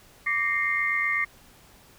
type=tone cluster; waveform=sine; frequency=1165 / 1842 / 2098 / 2186 Hz; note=D6 / A#6 / C7 / C#7; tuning=-14 / -21 / +4 / -25 cents; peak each=-32 / -28 / -25 / -33 dBFS; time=0.26-1.25 s; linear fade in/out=10 ms; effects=pink hiss -54 dBFS RMS until 1.98 s